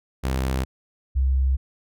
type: tone pair in turn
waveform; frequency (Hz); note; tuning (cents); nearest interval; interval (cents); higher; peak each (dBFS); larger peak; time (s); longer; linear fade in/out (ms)
sawtooth / sine; 65.41 / 66.09; C2 / C2; 0 / +18; unison; 18; second; -18 / -17; second; 0.23-0.65 / 1.15-1.57; neither; 20
effects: none